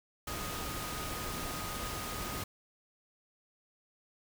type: tone in noise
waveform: sine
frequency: 1244.5 Hz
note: D#6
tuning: in tune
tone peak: -44 dBFS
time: 0.27-2.44 s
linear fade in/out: 5 ms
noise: pink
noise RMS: -39 dBFS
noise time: 0.27-2.44 s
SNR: -8 dB
effects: none